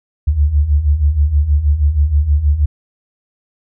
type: beating tone pair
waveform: sine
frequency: 69.3 / 75.6 Hz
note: C#2 / D#2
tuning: 0 / -49 cents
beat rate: 6.3 Hz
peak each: -16 / -11 dBFS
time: 0.27-2.66 s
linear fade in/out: 10 ms
effects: none